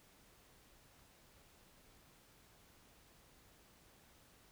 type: silence
effects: pink hiss -66 dBFS RMS until 4.51 s